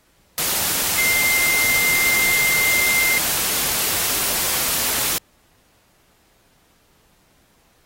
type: tone in noise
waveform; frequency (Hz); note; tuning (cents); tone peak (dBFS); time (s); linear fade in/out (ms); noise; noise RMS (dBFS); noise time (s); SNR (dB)
sine; 2093; C7; 0; -17; 0.98-3.18; 0; white; -21; 0.38-5.18; +1
effects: pink hiss -59 dBFS RMS until 7.85 s + AAC 48 kbps